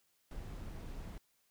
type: noise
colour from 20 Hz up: brown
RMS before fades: -45 dBFS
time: 0.31-1.18 s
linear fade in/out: 2 ms
effects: white hiss -75 dBFS RMS until 1.5 s